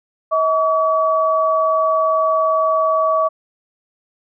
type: tone pair together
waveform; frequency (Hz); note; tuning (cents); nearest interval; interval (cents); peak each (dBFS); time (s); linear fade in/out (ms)
sine; 639 / 1138.6; D#5 / C#6; +46 / +46; minor seventh; 1000; -16; 0.31-3.29; 20
effects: none